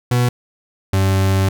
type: tone pair in turn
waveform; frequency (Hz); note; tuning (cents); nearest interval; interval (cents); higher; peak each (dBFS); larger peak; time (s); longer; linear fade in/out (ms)
40% pulse; 122.7 / 96.24; B2 / G2; -11 / -31; major third; 420; first; -12; neither; 0.11-0.29 / 0.93-1.49; second; 5
effects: none